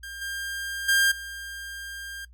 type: tone with level steps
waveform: sawtooth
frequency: 1600 Hz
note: G6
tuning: 35 cents sharp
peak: -33 / -27 / -15 / -32 dBFS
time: 0.03-2.25 s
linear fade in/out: 5 ms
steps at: 0.21 / 0.88 / 1.11 s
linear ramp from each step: 10 ms
effects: noise-tail reverb RT60 0.1 s tail -18 dB re dry + added 60 Hz sine -48 dBFS peak until 2.33 s